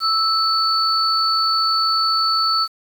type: tone pair together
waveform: sine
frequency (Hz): 1313 / 4472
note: E6 / C#8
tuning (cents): -7 / +14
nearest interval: octave + major sixth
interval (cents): 2121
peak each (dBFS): -18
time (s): 0-2.68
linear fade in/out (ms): 50
effects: 7-bit